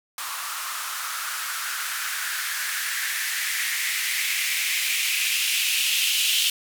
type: noise with band-pass filter sweep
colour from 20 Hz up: violet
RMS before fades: -26 dBFS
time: 0.18-6.5 s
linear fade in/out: 2 ms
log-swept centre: 1100 to 3000 Hz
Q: 3.9
effects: none